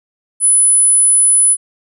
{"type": "tone", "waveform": "sine", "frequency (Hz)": 10000, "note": "D#9", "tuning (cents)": 8, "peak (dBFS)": -7, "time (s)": [0.4, 1.57], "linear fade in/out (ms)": 50, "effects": []}